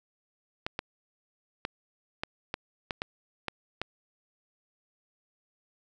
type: clicks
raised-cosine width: 0.3 ms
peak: -15 dBFS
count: 9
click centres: 0.665 / 0.791 / 1.651 / 2.235 / 2.541 / 2.908 / 3.019 / 3.483 / 3.816 s
effects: none